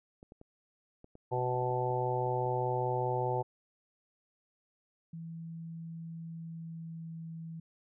clicks, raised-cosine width 2 ms, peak -38 dBFS, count 12, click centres 0.229 / 0.321 / 0.414 / 1.044 / 1.154 / 1.385 / 1.549 / 1.626 / 1.708 / 1.905 / 2.269 / 2.459 s
harmonic tone, 125 Hz, B2, 21 cents sharp, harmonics 1 / 3 / 4 / 5 / 6 / 7, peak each -35 / -36 / -36 / -41 / -38 / -35 dBFS, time 1.31-3.43 s, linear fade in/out 20 ms
sine tone with pitch glide, 164.81 to 163.48 Hz, E3 to E3, 0 to -14 cents, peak -40 dBFS, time 5.13-7.6 s, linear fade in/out 5 ms, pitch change -14 cents, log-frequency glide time 6.27-7.33 s
effects none

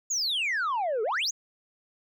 sine exponential two-way sweep, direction down then up, 7040 to 414.1 to 7040 Hz, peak -23 dBFS, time 0.1-1.31 s, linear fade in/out 10 ms, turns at 1.03 s, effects tanh soft clip ceiling -24 dBFS

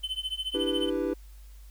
triangle tone with tremolo, 3052 Hz, G7, 47 cents flat, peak -25 dBFS, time 0.03-0.9 s, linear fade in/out 10 ms, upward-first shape triangle, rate 14 Hz, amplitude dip 100%
triangle chord, E minor seventh, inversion third, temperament equal, 293.7 / 329.6 / 392 / 493.9 Hz, D4 / E4 / G4 / B4, 0 / 0 / 0 / 0 cents, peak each -30 dBFS, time 0.54-1.14 s, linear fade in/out 10 ms
effects added 50 Hz sine -45 dBFS peak until 1.7 s + white hiss -61 dBFS RMS until 1.7 s

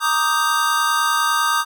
square chord, Eb major seventh, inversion second, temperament equal, 932.3 / 1174.7 / 1244.5 / 1568 Hz, Bb5 / D6 / Eb6 / G6, 0 / 0 / 0 / 0 cents, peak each -25 / -25 / -20 / -23 dBFS, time 0-1.65 s, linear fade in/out 50 ms, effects none

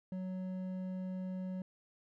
triangle tone with hard clipping, 185.6 Hz, F#3, 6 cents sharp, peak -39 dBFS, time 0.12-1.62 s, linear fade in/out 2 ms, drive 10 dB, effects none

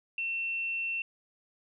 sine tone, 2700 Hz, E7, 41 cents sharp, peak -30 dBFS, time 0.18-1.02 s, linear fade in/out 2 ms, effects none

